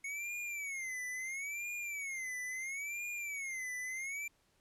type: tone with vibrato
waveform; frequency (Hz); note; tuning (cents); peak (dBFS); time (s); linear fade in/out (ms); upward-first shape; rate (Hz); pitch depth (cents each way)
square; 2197; C#7; -16; -39; 0.04-4.28; 5; sine; 0.74; 170
effects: pink hiss -73 dBFS RMS until 4.6 s + low-pass 12000 Hz 12 dB/octave